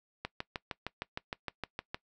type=click train; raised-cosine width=0.3 ms; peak=-19 dBFS; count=12; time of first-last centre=0.25-1.945 s; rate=6.49 Hz; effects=noise-tail reverb RT60 0.1 s tail -21 dB re dry